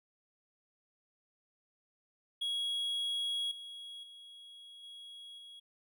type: tone with level steps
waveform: triangle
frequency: 3320 Hz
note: G#7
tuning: 1 cent flat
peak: -31 / -43 / -49 / -46 / -48 dBFS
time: 2.41-5.6 s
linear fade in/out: 10 ms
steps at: 3.51 / 4.03 / 4.83 / 5.38 s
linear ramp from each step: 5 ms
effects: none